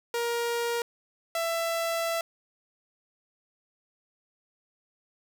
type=tone pair in turn; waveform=sawtooth; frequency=471.1 / 666.2 Hz; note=A#4 / E5; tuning=+18 / +18 cents; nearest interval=tritone; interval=600 cents; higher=second; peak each=-23 dBFS; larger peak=neither; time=0.14-0.82 / 1.35-2.21 s; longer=second; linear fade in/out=2 ms; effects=none